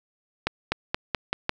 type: accelerating click train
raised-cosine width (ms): 0.3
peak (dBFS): -7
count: 6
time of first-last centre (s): 0.47-1.494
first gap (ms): 250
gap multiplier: 0.9
effects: none